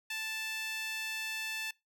sawtooth tone with high-pass filter, 880 Hz, A5, in tune, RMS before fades -38 dBFS, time 0.1-1.71 s, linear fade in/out 5 ms, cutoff 2300 Hz, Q 2.4, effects noise-tail reverb RT60 0.2 s tail -22 dB re dry

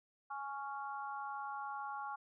harmonic tone, 277.8 Hz, C#4, 4 cents sharp, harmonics 3 / 4 / 5, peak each -43 / -45 / -47 dBFS, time 0.3-2.16 s, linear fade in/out 10 ms, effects none

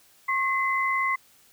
sine tone pair together, 1082.8 / 2044 Hz, C#6 / C7, -41 / -41 cents, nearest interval major seventh, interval 1100 cents, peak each -25 dBFS, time 0.28-1.16 s, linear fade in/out 10 ms, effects white hiss -58 dBFS RMS until 1.52 s

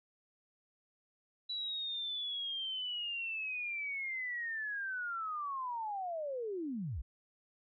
sine linear sweep, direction down, 3951 to 45.84 Hz, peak -36 dBFS, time 1.49-7.02 s, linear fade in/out 10 ms, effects none

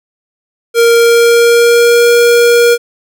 square tone with pitch glide, 466.2 to 474.3 Hz, A#4 to A#4, 0 to +30 cents, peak -5 dBFS, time 0.74-2.78 s, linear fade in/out 50 ms, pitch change +30 cents, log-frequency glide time 0.96-2.11 s, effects none

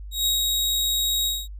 sawtooth tone with ADSR envelope, 3793 Hz, A#7, 29 cents sharp, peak -16 dBFS, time 0.11-1.48 s, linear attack 150 ms, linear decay 130 ms, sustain -2 dB, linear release 220 ms, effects added 50 Hz sine -34 dBFS peak until 1.59 s

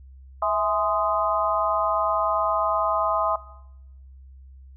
harmonic tone with a mistuned harmonic, 207.7 Hz, G#3, in tune, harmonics 3 / 4 / 5 / 6, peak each -25 / -28 / -25 / -26 dBFS, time 0.42-3.36 s, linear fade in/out 5 ms, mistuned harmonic 3, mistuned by +83 cents, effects noise-tail reverb RT60 0.9 s tail -19 dB re dry + added 66 Hz sine -43 dBFS peak until 4.76 s

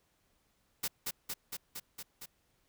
white noise with echo, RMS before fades -34 dBFS, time 0.83-0.88 s, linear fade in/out 10 ms, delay 230 ms, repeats 6, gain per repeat -2 dB, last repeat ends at 2.26 s, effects pink hiss -74 dBFS RMS until 2.68 s

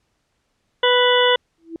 harmonic tone, 493.9 Hz, B4, in tune, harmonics 1 / 2 / 3 / 4 / 6 / 7, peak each -16 / -20 / -23 / -23 / -21 / -22 dBFS, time 0.83-1.36 s, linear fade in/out 5 ms
sine tone with exponential growth, 329.6 Hz, E4, in tune, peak -24 dBFS, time 1.58-1.76 s, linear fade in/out 1 ms, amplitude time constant 38 ms
effects pink hiss -69 dBFS RMS until 1.8 s + low-pass 8000 Hz 12 dB/octave

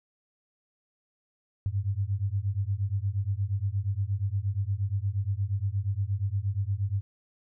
sine beating tone pair, 95.2 / 103.7 Hz, F#2 / G#2, +50 / -2 cents, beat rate 8.5 Hz, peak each -29 dBFS, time 1.66-7.01 s, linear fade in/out 0 ms, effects none

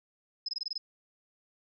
sine tone bursts, 5100 Hz, D#8, 42 cents sharp, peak -31 dBFS, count 7, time 0.46-0.78 s, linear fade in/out 5 ms, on 26 ms, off 23 ms, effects none

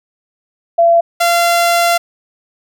sine / sawtooth tone pair in turn, 678 / 687.5 Hz, E5 / F5, +49 / -27 cents, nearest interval unison, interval 24 cents, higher second, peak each -6 dBFS, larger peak neither, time 0.78-1.01 / 1.2-1.98 s, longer second, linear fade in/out 10 ms, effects none

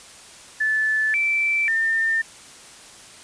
sine tone with pitch steps, 1745 / 2331 / 1804 Hz, A6 / D7 / A6, -15 / -14 / +43 cents, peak -18 dBFS, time 0.6-2.22 s, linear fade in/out 10 ms, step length 540 ms, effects white hiss -44 dBFS RMS until 3.23 s + resampled to 22050 Hz

